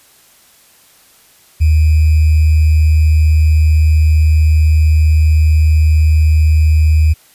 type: tone with sample-and-hold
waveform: sine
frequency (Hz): 77.78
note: D#2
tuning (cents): 0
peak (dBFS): -6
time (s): 1.6-7.14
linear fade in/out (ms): 20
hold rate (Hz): 2450
effects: white hiss -47 dBFS RMS until 7.34 s + resampled to 32000 Hz